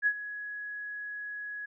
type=tone with ADSR envelope; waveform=sine; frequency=1676 Hz; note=G#6; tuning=15 cents sharp; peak=-21 dBFS; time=0.02-1.66 s; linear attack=45 ms; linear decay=64 ms; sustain=-15 dB; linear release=10 ms; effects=none